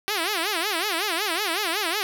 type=tone with vibrato; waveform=5% pulse; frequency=372.9 Hz; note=F#4; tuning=14 cents sharp; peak=-12 dBFS; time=0.08-2.03 s; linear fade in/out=0 ms; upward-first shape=sine; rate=5.4 Hz; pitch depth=250 cents each way; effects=none